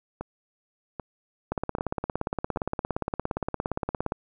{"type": "two click trains", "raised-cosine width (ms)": 1, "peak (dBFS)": [-19, -13], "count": [4, 46], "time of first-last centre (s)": [[0.21, 2.572], [1.52, 4.121]], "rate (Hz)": [1.27, 17.3], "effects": []}